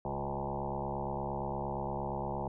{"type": "tone with frequency modulation", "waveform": "sine", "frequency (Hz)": 494.7, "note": "B4", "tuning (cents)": 3, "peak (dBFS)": -33, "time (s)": [0.05, 2.48], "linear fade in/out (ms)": 2, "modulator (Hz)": 68.6, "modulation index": 6.4, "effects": []}